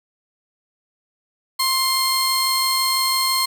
sawtooth tone pair together, 1052 / 4254 Hz, C6 / C8, +9 / +28 cents, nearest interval 2 octaves, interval 2419 cents, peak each -17 dBFS, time 1.59-3.46 s, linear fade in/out 10 ms, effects none

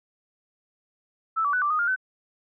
sine tone with pitch steps, 1317 / 1150 / 1489 / 1173 / 1240 / 1409 / 1519 Hz, E6 / D6 / F#6 / D6 / D#6 / F6 / F#6, -2 / -37 / +11 / -2 / -6 / +15 / +45 cents, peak -21 dBFS, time 1.36-1.962 s, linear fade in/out 20 ms, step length 86 ms, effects none

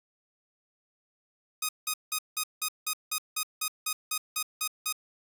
5% pulse tone bursts, 1248 Hz, D#6, 5 cents sharp, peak -16 dBFS, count 14, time 1.62-4.926 s, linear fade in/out 5 ms, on 69 ms, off 180 ms, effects none

